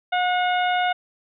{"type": "harmonic tone with a mistuned harmonic", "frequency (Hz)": 722, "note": "F#5", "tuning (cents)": -43, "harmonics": [1, 2, 3, 4, 5], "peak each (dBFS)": [-20, -26, -30, -32, -34], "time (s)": [0.12, 0.93], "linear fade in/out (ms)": 10, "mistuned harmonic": 2, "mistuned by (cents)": 17, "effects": []}